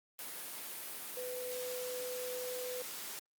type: tone in noise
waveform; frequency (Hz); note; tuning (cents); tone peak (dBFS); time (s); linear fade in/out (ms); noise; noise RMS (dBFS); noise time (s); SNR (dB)
sine; 500; B4; +21; -39; 1.17-2.82; 0; white; -44; 0.19-3.19; +2
effects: high-pass 200 Hz 12 dB/octave + Opus 32 kbps